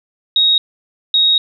sine tone pair in turn, 3769 / 3769 Hz, A#7 / A#7, +18 / +18 cents, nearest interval unison, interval 0 cents, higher neither, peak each -9 dBFS, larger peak neither, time 0.36-0.58 / 1.14-1.38 s, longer second, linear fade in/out 2 ms, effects none

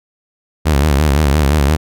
sawtooth tone with vibrato, 72.9 Hz, D2, 12 cents flat, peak -6 dBFS, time 0.65-1.77 s, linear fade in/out 20 ms, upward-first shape sine, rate 5.8 Hz, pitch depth 130 cents each way, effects none

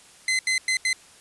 sawtooth tone bursts at uneven times, 2052 Hz, C7, 34 cents flat, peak -17 dBFS, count 4, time 0.28-0.39 / 0.47-0.58 / 0.68-0.77 / 0.85-0.93 s, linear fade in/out 2 ms, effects white hiss -51 dBFS RMS until 1.2 s + resampled to 24000 Hz

